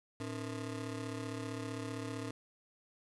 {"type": "ring-modulated tone", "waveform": "25% pulse", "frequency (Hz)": 191, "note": "G3", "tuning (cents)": -45, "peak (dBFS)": -32, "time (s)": [0.2, 2.31], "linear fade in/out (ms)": 2, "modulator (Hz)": 77.8, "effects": ["resampled to 24000 Hz", "10-bit"]}